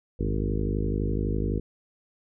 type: harmonic tone with a mistuned harmonic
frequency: 51.91 Hz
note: G#1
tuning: in tune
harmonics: 1 / 2 / 3 / 4 / 5 / 6 / 7 / 8 / 9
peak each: -28 / -31 / -33 / -34 / -35 / -36 / -36 / -37 / -38 dBFS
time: 0.19-1.6 s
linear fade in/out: 10 ms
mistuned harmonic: 2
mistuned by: -86 cents
effects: none